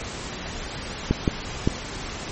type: clicks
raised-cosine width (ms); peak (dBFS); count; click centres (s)
3; -5; 3; 1.11 / 1.278 / 1.675
effects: pink hiss -33 dBFS RMS until 2.31 s + MP3 32 kbps